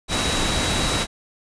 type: tone in noise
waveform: sine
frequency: 3877 Hz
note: B7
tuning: 33 cents flat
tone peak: -28 dBFS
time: 0.08-1.07 s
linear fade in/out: 50 ms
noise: pink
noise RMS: -22 dBFS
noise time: 0.08-1.07 s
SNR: -9 dB
effects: resampled to 22050 Hz